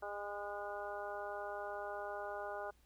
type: harmonic tone with a mistuned harmonic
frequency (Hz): 203.8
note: G#3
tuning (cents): -32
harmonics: 2 / 3 / 4 / 5 / 6 / 7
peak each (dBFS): -48 / -45 / -46 / -52 / -51 / -49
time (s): 0.02-2.71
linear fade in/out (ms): 10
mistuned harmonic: 7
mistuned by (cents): +29
effects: added 60 Hz sine -67 dBFS peak until 2.85 s + pink hiss -73 dBFS RMS until 2.85 s